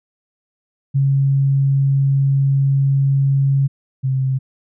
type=tone pair in turn; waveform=sine; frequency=137.4 / 132.34 Hz; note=C#3 / C3; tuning=-15 / +20 cents; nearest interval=minor second; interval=65 cents; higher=first; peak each=-12 / -15 dBFS; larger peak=first; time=0.94-3.68 / 4.03-4.39 s; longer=first; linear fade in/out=20 ms; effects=none